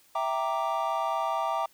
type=chord; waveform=triangle; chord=E half-diminished seventh; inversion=none; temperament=equal; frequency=659.3 / 784 / 932.3 / 1174.7 Hz; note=E5 / G5 / Bb5 / D6; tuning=0 / 0 / 0 / 0 cents; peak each=-30 dBFS; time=0.15-1.66 s; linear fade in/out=5 ms; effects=white hiss -61 dBFS RMS until 1.73 s